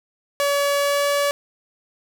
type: tone with pitch glide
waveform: sawtooth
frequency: 568 to 571.3 Hz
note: C#5 to D5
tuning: +42 to -48 cents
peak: -14 dBFS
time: 0.4-1.31 s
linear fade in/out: 0 ms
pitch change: +10 cents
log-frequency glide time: 0.79-1.07 s
effects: none